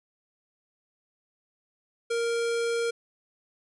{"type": "tone", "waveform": "square", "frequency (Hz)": 466.2, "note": "A#4", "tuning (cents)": 0, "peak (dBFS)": -26, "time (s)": [2.1, 2.91], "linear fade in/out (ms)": 10, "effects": ["resampled to 24000 Hz"]}